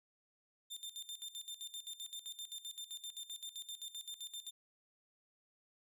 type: tone with tremolo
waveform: sawtooth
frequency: 3593 Hz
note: A7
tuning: 36 cents sharp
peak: -40 dBFS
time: 0.7-4.51 s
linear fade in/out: 20 ms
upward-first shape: square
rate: 7.7 Hz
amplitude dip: 80%
effects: none